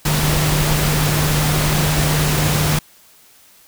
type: tone in noise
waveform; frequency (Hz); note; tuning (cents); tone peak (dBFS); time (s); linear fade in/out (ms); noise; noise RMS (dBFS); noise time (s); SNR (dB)
sine; 150.9; D3; +47; -17; 0.05-2.79; 5; pink; -19; 0.05-2.79; -1
effects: white hiss -49 dBFS RMS until 3.67 s